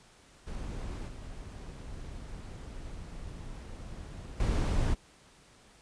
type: noise with level steps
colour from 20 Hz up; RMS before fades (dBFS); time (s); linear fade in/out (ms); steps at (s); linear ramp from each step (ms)
brown; -38 / -43 / -28; 0.46-4.95; 20; 1.08 / 4.4; 2
effects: pink hiss -59 dBFS RMS until 5.81 s + resampled to 22050 Hz